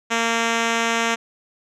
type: tone with low-pass filter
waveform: 5% pulse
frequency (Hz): 229.9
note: A#3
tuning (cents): -24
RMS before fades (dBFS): -21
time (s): 0.1-1.16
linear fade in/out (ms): 20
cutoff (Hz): 5900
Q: 1.1
effects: none